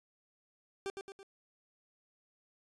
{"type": "tone with echo", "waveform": "40% pulse", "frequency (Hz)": 392, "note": "G4", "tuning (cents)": 0, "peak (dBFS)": -35, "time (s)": [0.86, 0.9], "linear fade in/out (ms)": 0, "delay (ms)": 110, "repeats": 3, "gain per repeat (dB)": -5, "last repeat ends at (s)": 1.23, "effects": ["resampled to 22050 Hz"]}